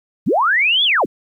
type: linear two-way sweep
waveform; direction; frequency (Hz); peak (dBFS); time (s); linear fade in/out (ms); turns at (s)
sine; up then down; 110.2 to 3509 to 110.2; -12; 0.26-1.06; 20; 0.84
effects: 9-bit